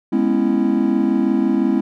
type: chord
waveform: triangle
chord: C# minor seventh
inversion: second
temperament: equal with one note detuned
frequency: 207.7 / 246.9 / 272.9 / 329.6 Hz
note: G#3 / B3 / C#4 / E4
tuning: 0 / 0 / -27 / 0 cents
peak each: -18 dBFS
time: 0.12-1.81 s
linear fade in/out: 10 ms
effects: none